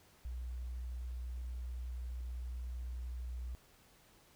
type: tone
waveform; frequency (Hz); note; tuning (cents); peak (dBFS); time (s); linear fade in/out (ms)
sine; 61.4; B1; -9; -39; 0.25-3.55; 0
effects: pink hiss -65 dBFS RMS until 4.35 s